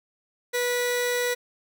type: tone pair together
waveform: sawtooth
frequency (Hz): 488.9 / 977.8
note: B4 / B5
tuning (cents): -18 / -18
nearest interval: octave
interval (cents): 1200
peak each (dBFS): -20 / -23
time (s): 0.53-1.35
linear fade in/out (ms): 20
effects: none